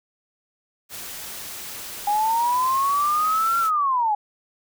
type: noise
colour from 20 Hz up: white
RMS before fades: -35 dBFS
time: 0.89-3.71 s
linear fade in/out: 50 ms
type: linear two-way sweep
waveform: sine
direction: up then down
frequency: 813 to 1378 to 813 Hz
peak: -18 dBFS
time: 2.07-4.15 s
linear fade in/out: 5 ms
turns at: 3.59 s
effects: none